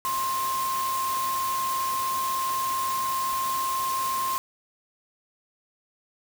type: tone in noise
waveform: sine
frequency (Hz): 1057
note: C6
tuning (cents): +17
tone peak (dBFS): -25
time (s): 0.05-4.38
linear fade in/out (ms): 0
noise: white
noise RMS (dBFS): -34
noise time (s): 0.05-4.38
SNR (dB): +6
effects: none